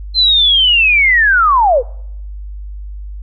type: linear sweep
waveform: sine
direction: down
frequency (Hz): 4144 to 444.8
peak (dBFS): -7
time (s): 0.14-1.83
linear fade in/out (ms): 50
effects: noise-tail reverb RT60 0.8 s tail -26 dB re dry + added 50 Hz sine -24 dBFS peak until 3.22 s